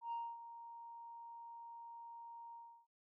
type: tone with ADSR envelope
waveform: sine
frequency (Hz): 932.3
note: A#5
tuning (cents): 0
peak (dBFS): -37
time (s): 0.01-2.87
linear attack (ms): 110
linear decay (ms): 250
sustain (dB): -13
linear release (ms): 330
effects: tanh soft clip ceiling -37 dBFS